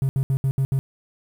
triangle tone bursts at uneven times, 134.7 Hz, C#3, 49 cents flat, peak -15 dBFS, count 6, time 0.02-0.09 / 0.16-0.23 / 0.3-0.37 / 0.44-0.51 / 0.58-0.65 / 0.72-0.79 s, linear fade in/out 0 ms, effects tanh soft clip ceiling -12 dBFS + 8-bit

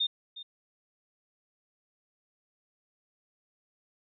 sine tone with echo, 3647 Hz, A#7, 39 cents flat, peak -25 dBFS, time 0-0.07 s, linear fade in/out 10 ms, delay 360 ms, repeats 1, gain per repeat -15 dB, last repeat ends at 0.43 s, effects none

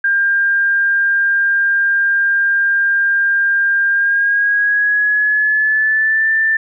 sine tone with pitch glide, 1600 to 1775.3 Hz, G6 to A6, +35 to +15 cents, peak -11 dBFS, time 0.04-6.57 s, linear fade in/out 5 ms, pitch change +180 cents, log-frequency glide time 3.9-6.3 s, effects none

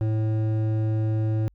sine tone with hard clipping, 109.4 Hz, A2, 9 cents flat, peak -23 dBFS, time 0.01-1.48 s, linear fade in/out 0 ms, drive 10 dB, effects added 50 Hz sine -57 dBFS peak until 1.54 s

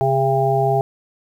harmonic tone with a mistuned harmonic, 135.2 Hz, C#3, 43 cents flat, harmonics 1 / 3 / 5 / 6, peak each -20 / -20 / -20 / -20 dBFS, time 0.01-0.81 s, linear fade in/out 0 ms, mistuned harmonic 6, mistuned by -24 cents, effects 8-bit

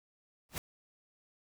pink noise with exponential growth, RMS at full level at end -32 dBFS, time 0.49-0.58 s, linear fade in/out 1 ms, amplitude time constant 18 ms, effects none

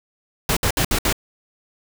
pink noise bursts, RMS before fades -19 dBFS, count 5, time 0.49-1.127 s, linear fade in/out 2 ms, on 77 ms, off 63 ms, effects none

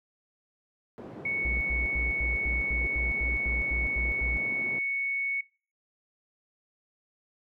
white band-pass noise, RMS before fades -43 dBFS, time 0.98-4.79 s, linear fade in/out 0 ms, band 130 to 420 Hz, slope 12 dB/octave
sine tone, 2217 Hz, C#7, in tune, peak -27 dBFS, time 1.25-5.41 s, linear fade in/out 5 ms
sine tone bursts, 59 Hz, A#1, 22 cents sharp, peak -29 dBFS, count 12, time 1.45-4.371 s, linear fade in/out 0 ms, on 160 ms, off 91 ms
effects noise-tail reverb RT60 0.4 s tail -24 dB re dry

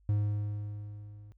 triangle tone with level ramp, 103.83 Hz, G#2, in tune, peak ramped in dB -22 to -46 dBFS, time 0.09-1.32 s, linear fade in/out 0 ms, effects added 50 Hz sine -61 dBFS peak until 1.37 s

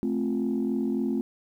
sine chord, F major, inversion first, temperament just, 218.3 / 261.9 / 349.2 Hz, A3 / C4 / F4, -13 / +2 / 0 cents, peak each -27 / -27 / -30 dBFS, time 0.03-1.21 s, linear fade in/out 0 ms, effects tanh soft clip ceiling -18 dBFS + 10-bit

